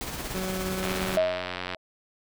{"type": "noise with tremolo", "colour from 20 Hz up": "pink", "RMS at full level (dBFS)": -33, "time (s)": [0.01, 1.16], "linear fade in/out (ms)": 0, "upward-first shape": "sine", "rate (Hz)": 17, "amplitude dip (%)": 40}
{"type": "tone with pitch glide", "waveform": "20% pulse", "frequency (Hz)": [187.2, 188.83], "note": ["F#3", "F#3"], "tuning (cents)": [20, 36], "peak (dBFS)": -25, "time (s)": [0.34, 1.18], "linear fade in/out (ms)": 10, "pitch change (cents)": 16, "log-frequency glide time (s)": [0.79, 1]}
{"type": "click train", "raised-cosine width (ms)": 0.3, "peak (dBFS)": -15, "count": 84, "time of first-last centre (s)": [0.83, 1.747], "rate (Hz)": 90.5}
{"type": "tone with exponential decay", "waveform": "sine", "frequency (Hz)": 634, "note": "D#5", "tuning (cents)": 32, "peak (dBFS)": -17, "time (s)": [1.17, 1.77], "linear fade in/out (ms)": 2, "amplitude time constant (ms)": 130}
{"effects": []}